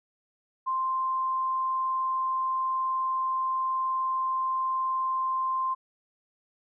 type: tone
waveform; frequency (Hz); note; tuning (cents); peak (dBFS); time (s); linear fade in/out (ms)
sine; 1046.5; C6; 0; -25; 0.66-5.75; 20
effects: none